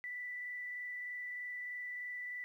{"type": "tone with frequency modulation", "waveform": "sine", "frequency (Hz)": 1975.5, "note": "B6", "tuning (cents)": 0, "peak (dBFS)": -40, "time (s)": [0.04, 2.44], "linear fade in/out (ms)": 0, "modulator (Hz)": 23.2, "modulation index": 0.75, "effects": ["12-bit"]}